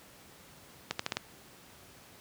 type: accelerating click train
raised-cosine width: 0.2 ms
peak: -13 dBFS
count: 5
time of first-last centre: 0.91-1.17 s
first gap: 84 ms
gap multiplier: 0.83
effects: pink hiss -55 dBFS RMS until 2.2 s + high-pass 80 Hz 12 dB/octave